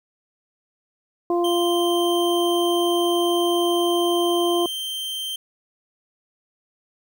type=harmonic tone; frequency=347.2 Hz; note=F4; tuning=10 cents flat; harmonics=1 / 2 / 3; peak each=-19 / -25 / -29 dBFS; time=1.3-4.66 s; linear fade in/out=2 ms
type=tone; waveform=45% pulse; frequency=3136 Hz; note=G7; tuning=in tune; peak=-26 dBFS; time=1.44-5.36 s; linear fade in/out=5 ms
effects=9-bit